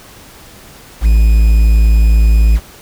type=tone with quantisation; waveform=triangle; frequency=55 Hz; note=A1; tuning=in tune; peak=-3 dBFS; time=1.01-2.6 s; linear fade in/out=50 ms; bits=5; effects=pink hiss -38 dBFS RMS until 2.81 s